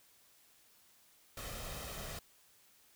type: noise with comb filter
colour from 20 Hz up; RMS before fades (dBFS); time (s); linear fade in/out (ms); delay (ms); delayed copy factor
pink; -44; 1.37-2.19; 2; 1.6; +0.5
effects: white hiss -66 dBFS RMS until 2.95 s